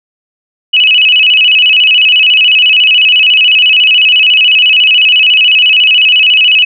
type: tone with vibrato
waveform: sine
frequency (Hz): 2752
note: F7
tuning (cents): -26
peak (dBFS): -3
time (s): 0.73-6.65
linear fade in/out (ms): 10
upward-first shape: square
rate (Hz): 14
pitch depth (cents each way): 120
effects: none